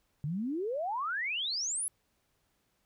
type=exponential sweep; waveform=sine; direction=up; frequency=138.59 to 11240 Hz; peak=-31 dBFS; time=0.24-1.88 s; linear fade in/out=0 ms; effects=pink hiss -75 dBFS RMS until 2.85 s